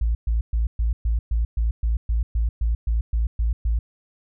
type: tone bursts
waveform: sine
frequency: 56.3 Hz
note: A1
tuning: 40 cents sharp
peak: -17 dBFS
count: 15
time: 0.01-3.79 s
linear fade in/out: 5 ms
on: 140 ms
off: 120 ms
effects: tanh soft clip ceiling -14 dBFS